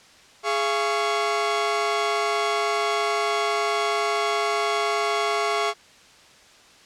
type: tone cluster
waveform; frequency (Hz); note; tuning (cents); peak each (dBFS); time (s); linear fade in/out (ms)
sawtooth; 416.9 / 685 / 1111; G#4 / F5 / C#6; +7 / -34 / +4; -22; 0.43-5.74; 50
effects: white hiss -51 dBFS RMS until 6.85 s + low-pass 6000 Hz 12 dB/octave